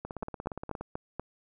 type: two click trains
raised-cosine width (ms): 1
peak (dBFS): -20 / -23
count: 5 / 14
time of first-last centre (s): 0.23-1.196 / 0.05-0.81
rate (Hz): 4.14 / 17.1
effects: none